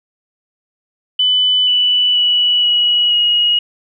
sine tone with pitch steps, 3000 / 2972 / 2945 / 2918 / 2891 Hz, F#7 / F#7 / F#7 / F#7 / F#7, +23 / +7 / -9 / -25 / -41 cents, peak -10 dBFS, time 1.19-3.59 s, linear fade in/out 5 ms, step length 480 ms, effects none

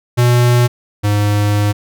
square tone pair in turn, 121.7 / 103.44 Hz, B2 / G#2, -25 / -6 cents, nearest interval minor third, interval 281 cents, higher first, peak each -9 / -12 dBFS, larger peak first, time 0.17-0.68 / 1.03-1.73 s, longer second, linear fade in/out 20 ms, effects none

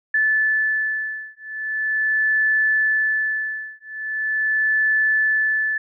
sine beating tone pair, 1742 / 1742.41 Hz, A6 / A6, -18 / -17 cents, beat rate 0.41 Hz, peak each -21 dBFS, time 0.14-5.78 s, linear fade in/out 5 ms, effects none

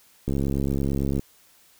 click train, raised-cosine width 3 ms, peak -13 dBFS, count 64, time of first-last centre 0.28-1.194 s, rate 68.9 Hz, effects white hiss -57 dBFS RMS until 1.79 s

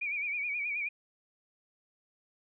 sine tone with vibrato, 2349 Hz, D7, in tune, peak -31 dBFS, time 0.01-0.89 s, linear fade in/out 10 ms, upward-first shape sine, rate 9.4 Hz, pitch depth 84 cents each way, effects none

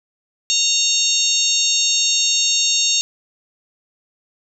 harmonic tone with a mistuned harmonic, 927 Hz, A#5, 10 cents flat, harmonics 3 / 4 / 5 / 6 / 7 / 8, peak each -24 / -20 / -22 / -24 / -20 / -24 dBFS, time 0.5-3.01 s, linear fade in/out 0 ms, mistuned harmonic 5, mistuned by -83 cents, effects none

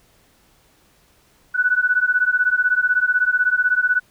sine beating tone pair, 1477 / 1493 Hz, F#6 / F#6, -3 / +15 cents, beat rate 16 Hz, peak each -18 dBFS, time 1.54-4 s, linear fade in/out 20 ms, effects pink hiss -57 dBFS RMS until 4.1 s

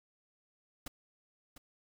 pink noise with echo, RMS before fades -41 dBFS, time 0.86-0.88 s, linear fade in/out 5 ms, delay 700 ms, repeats 1, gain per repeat -11 dB, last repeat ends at 1.58 s, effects none

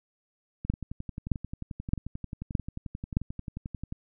two click trains, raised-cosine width 5 ms, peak -11 / -23 dBFS, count 5 / 38, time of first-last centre 0.7-3.169 / 0.65-3.924 s, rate 1.62 / 11.3 Hz, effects none

